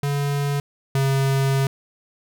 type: tone pair in turn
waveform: square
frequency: 142.4 / 135.92 Hz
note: C#3 / C#3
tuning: +47 / -34 cents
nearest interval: minor second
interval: 81 cents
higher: first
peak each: -21 / -18 dBFS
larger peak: second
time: 0.03-0.6 / 0.95-1.67 s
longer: second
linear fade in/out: 2 ms
effects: none